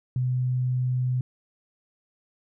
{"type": "tone", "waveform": "sine", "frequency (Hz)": 126.5, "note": "B2", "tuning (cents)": 42, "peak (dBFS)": -22, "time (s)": [0.16, 1.21], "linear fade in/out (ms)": 2, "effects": []}